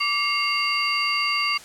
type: tone cluster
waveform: sine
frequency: 1162 / 2151 / 2776 / 4650 Hz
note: D6 / C7 / F7 / D8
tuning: -19 / +47 / -11 / -18 cents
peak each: -26 dBFS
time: 0-1.58 s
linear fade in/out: 10 ms
effects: white hiss -44 dBFS RMS until 1.64 s + low-pass 10000 Hz 12 dB/octave